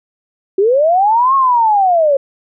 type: linear two-way sweep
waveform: sine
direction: up then down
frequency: 370 to 1100 to 536 Hz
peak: -8 dBFS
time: 0.58-2.17 s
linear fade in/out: 5 ms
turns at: 1.35 s
effects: none